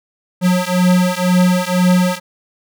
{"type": "beating tone pair", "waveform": "square", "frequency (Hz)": [180, 182], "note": ["F#3", "F#3"], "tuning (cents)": [-47, -28], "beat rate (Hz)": 2, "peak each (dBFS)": -15, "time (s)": [0.41, 2.2], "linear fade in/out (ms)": 50, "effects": []}